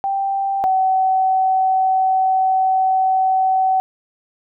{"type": "tone pair in turn", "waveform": "sine", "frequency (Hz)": [784, 757.7], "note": ["G5", "F#5"], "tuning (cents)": [0, 41], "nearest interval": "minor second", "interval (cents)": 59, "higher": "first", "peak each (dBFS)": [-17, -13], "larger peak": "second", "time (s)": [[0.04, 0.64], [0.64, 3.8]], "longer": "second", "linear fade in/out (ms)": 0, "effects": []}